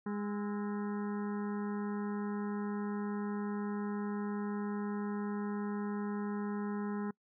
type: harmonic tone with a mistuned harmonic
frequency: 205.6 Hz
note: G#3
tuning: 17 cents flat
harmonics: 1 / 2 / 4 / 5 / 6 / 7 / 8 / 9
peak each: -35 / -42 / -49 / -49 / -52 / -54 / -56 / -57 dBFS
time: 0.06-7.11 s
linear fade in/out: 5 ms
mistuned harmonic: 6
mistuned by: +100 cents
effects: noise-tail reverb RT60 0.1 s tail -25 dB re dry